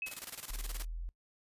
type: tone with exponential decay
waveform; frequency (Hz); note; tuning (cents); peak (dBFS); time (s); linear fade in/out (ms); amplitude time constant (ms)
sine; 2570; E7; -45; -33; 0.02-0.24; 2; 47
type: noise with tremolo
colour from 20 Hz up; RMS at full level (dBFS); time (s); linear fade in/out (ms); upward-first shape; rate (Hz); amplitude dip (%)
white; -42; 0.06-0.85; 5; square; 19; 75
type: exponential sweep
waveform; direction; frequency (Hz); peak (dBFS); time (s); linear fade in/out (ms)
sine; up; 36.71 to 43.02; -37; 0.5-1.09; 0
effects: noise-tail reverb RT60 0.1 s tail -23 dB re dry + resampled to 32000 Hz